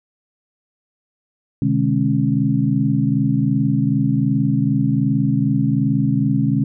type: tone cluster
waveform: sine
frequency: 128.1 / 150.7 / 209.3 / 273.2 Hz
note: C3 / D3 / G#3 / C#4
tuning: -36 / +45 / +14 / -25 cents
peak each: -20 dBFS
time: 1.62-6.64 s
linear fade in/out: 2 ms
effects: none